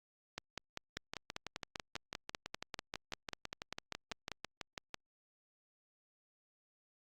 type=two click trains; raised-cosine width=0.2 ms; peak=-23 / -22 dBFS; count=25 / 21; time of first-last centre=0.97-4.944 / 0.38-4.317 s; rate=6.04 / 5.08 Hz; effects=Opus 48 kbps

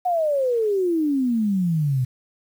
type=exponential sweep; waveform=sine; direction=down; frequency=739 to 123.47 Hz; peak=-18 dBFS; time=0.05-2.05 s; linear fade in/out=10 ms; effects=8-bit

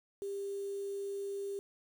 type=tone with quantisation; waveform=sine; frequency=397.8 Hz; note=G4; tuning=25 cents sharp; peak=-36 dBFS; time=0.22-1.59 s; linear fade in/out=0 ms; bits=9; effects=none

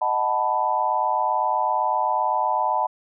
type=chord; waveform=sine; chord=B dominant seventh; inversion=first; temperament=equal; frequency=622.3 / 740 / 880 / 987.8 Hz; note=D#5 / F#5 / A5 / B5; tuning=0 / 0 / 0 / 0 cents; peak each=-28 / -26 / -23 / -24 dBFS; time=0.01-2.87 s; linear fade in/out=10 ms; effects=none

